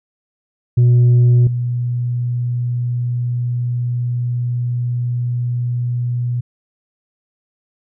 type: tone with level steps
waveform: sine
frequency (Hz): 121.8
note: B2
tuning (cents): -24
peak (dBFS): -5 / -16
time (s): 0.77-6.41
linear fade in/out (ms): 10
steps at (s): 1.47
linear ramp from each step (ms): 2
effects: tanh soft clip ceiling -7 dBFS